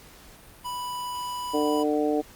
square tone, 987 Hz, B5, 1 cent flat, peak -31 dBFS, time 0.64-1.84 s, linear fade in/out 20 ms
harmonic tone, 149.7 Hz, D3, 33 cents sharp, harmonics 2 / 3 / 4 / 5, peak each -25 / -26 / -30 / -31 dBFS, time 1.53-2.22 s, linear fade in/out 20 ms
effects pink hiss -50 dBFS RMS until 2.35 s + Opus 48 kbps

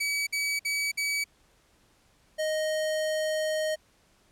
sawtooth tone bursts, 2280 Hz, C#7, 48 cents sharp, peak -23 dBFS, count 4, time 0-1.242 s, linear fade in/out 10 ms, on 270 ms, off 54 ms
square tone, 622.3 Hz, D#5, in tune, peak -27 dBFS, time 2.38-3.76 s, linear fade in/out 20 ms
effects pink hiss -64 dBFS RMS until 4.31 s + low-pass 11000 Hz 12 dB/octave

